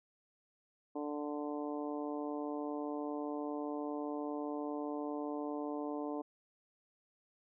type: harmonic tone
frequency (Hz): 147.5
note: D3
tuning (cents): +8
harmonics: 2 / 3 / 4 / 5 / 6 / 7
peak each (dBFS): -39 / -43 / -45 / -47 / -49 / -50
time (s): 0.95-6.22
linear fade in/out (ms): 10
effects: none